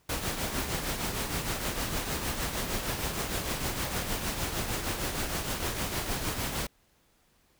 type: noise with tremolo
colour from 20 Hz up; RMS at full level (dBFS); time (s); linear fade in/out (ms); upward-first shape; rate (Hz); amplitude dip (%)
pink; -30; 0.09-6.67; 5; triangle; 6.5; 55
effects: pink hiss -67 dBFS RMS until 7.59 s